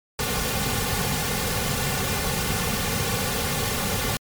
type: noise with comb filter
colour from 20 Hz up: pink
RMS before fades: -25 dBFS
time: 0.19-4.17 s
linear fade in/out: 2 ms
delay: 3.1 ms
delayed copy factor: -0.75
effects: MP3 96 kbps